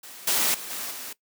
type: noise with level steps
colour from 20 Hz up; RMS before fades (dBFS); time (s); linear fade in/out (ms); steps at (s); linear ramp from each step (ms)
white; -43 / -23 / -37 / -33 / -37; 0.03-1.13; 5; 0.27 / 0.54 / 0.7 / 0.91; 5
effects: noise-tail reverb RT60 0.1 s tail -19 dB re dry + high-pass 200 Hz 12 dB/octave